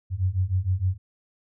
sine beating tone pair, 89.8 / 96.3 Hz, F2 / G2, +49 / -30 cents, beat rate 6.5 Hz, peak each -25 / -24 dBFS, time 0.1-0.98 s, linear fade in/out 50 ms, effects none

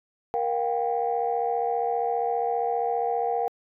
sine tone cluster, 471.4 / 715 / 790 Hz, A#4 / F5 / G5, +19 / +41 / +13 cents, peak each -27 dBFS, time 0.34-3.48 s, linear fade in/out 0 ms, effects tanh soft clip ceiling -15 dBFS

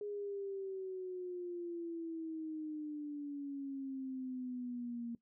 sine exponential sweep, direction down, 415.3 to 233.1 Hz, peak -39 dBFS, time 0.01-5.15 s, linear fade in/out 2 ms, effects noise-tail reverb RT60 0.1 s tail -18 dB re dry

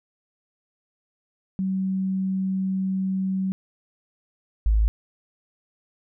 sine tone pair in turn, 190 / 53.69 Hz, F#3 / A1, +46 / -42 cents, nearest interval octave + minor seventh, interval 2188 cents, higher first, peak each -22 / -16 dBFS, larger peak second, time 1.59-3.52 / 4.66-4.88 s, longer first, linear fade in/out 0 ms, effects none

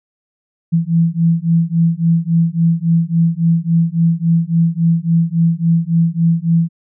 sine beating tone pair, 164.81 / 168.41 Hz, E3 / E3, 0 / +37 cents, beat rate 3.6 Hz, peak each -14 dBFS, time 0.72-6.69 s, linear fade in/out 20 ms, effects none

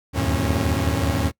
sawtooth tone cluster, 75.8 / 81.1 / 94.5 / 113.1 / 272.9 Hz, D#2 / E2 / F#2 / A2 / C#4, -45 / -28 / +37 / +48 / -27 cents, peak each -22 dBFS, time 0.13-1.32 s, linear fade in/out 50 ms, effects noise-tail reverb RT60 0.1 s tail -24 dB re dry

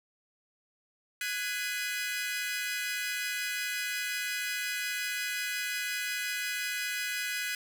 sawtooth chord, G# minor seventh, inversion third, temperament equal with one note detuned, 1480 / 1661.2 / 2017 / 2489 Hz, F#6 / G#6 / B6 / D#7, 0 / 0 / +36 / 0 cents, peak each -34 dBFS, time 1.21-7.55 s, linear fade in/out 2 ms, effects none

